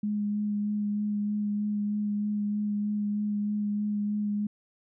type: tone with vibrato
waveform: sine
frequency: 207.7 Hz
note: G#3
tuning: in tune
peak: -26 dBFS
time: 0.03-4.47 s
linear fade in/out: 5 ms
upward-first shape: sine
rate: 3.2 Hz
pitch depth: 13 cents each way
effects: none